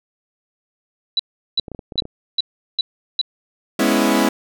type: tone bursts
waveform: sine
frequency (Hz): 3951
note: B7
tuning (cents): 0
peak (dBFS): -14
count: 6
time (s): 1.17-3.214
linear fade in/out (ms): 2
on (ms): 24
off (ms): 380
type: clicks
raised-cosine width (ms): 2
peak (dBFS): -19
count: 9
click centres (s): 1.597 / 1.682 / 1.717 / 1.748 / 1.792 / 1.922 / 1.957 / 2.022 / 2.054
type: chord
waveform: sawtooth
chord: C# minor seventh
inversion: second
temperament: equal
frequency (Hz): 207.7 / 246.9 / 277.2 / 329.6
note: G#3 / B3 / C#4 / E4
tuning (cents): 0 / 0 / 0 / 0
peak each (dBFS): -16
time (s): 3.79-4.29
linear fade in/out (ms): 5
effects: none